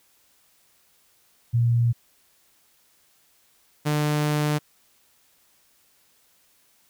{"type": "tone pair in turn", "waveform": ["sine", "sawtooth"], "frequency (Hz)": [118.2, 149.57], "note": ["A#2", "D3"], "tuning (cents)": [24, 32], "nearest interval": "major third", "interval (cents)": 408, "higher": "second", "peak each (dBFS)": -17, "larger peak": "neither", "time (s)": [[1.53, 1.93], [3.85, 4.59]], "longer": "second", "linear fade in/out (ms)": 20, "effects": ["white hiss -62 dBFS RMS until 6.89 s"]}